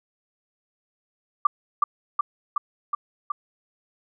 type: tone with echo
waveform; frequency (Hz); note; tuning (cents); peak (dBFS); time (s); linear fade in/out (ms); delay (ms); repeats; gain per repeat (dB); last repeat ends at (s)
sine; 1174.7; D6; 0; -13; 1.45-1.47; 5; 370; 5; -2; 3.32
effects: none